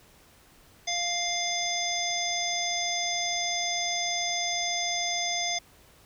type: harmonic tone with a mistuned harmonic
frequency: 698.5 Hz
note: F5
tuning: in tune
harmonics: 1 / 3 / 5 / 7 / 9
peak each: -33 / -33 / -33 / -33 / -33 dBFS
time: 0.87-5.59 s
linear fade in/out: 10 ms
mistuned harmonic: 7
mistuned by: +51 cents
effects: pink hiss -57 dBFS RMS until 6.05 s